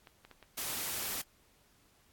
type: clicks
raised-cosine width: 0.3 ms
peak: -35 dBFS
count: 7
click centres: 0.072 / 0.25 / 0.313 / 0.427 / 0.623 / 0.701 / 1.024 s
type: noise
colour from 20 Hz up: white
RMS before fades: -37 dBFS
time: 0.57-1.22 s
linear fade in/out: 10 ms
effects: pink hiss -67 dBFS RMS until 2.12 s + AAC 64 kbps